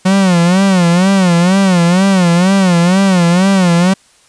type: tone with vibrato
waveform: 45% pulse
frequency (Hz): 182.7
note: F#3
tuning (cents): -22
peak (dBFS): -7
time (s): 0.05-3.94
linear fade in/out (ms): 10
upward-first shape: sine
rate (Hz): 2.1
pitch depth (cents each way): 130
effects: white hiss -48 dBFS RMS until 4.28 s + resampled to 22050 Hz